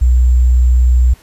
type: tone with sample-and-hold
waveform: sine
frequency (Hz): 61.74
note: B1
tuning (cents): 0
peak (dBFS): -6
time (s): 0.01-1.14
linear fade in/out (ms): 10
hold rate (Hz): 7350
effects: pink hiss -46 dBFS RMS until 1.22 s + resampled to 32000 Hz